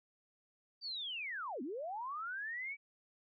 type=linear two-way sweep; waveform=sine; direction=down then up; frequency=4699 to 230 to 2307 Hz; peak=-39 dBFS; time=0.81-2.77 s; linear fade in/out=50 ms; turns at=1.62 s; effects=none